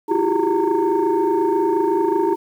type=tone cluster; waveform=sine; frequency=327 / 352 / 380.4 / 405.8 / 914 Hz; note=E4 / F4 / F#4 / G#4 / A#5; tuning=-14 / +14 / +48 / -40 / -34 cents; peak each=-21 dBFS; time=0.08-2.36 s; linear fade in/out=20 ms; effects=tanh soft clip ceiling -9 dBFS + 8-bit